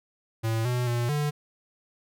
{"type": "tone with pitch steps", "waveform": "square", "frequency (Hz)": [112.6, 123.6, 119.7, 147.6], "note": ["A2", "B2", "A#2", "D3"], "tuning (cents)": [40, 2, 46, 9], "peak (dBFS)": -25, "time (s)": [0.43, 1.31], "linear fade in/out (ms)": 20, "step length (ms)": 220, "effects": []}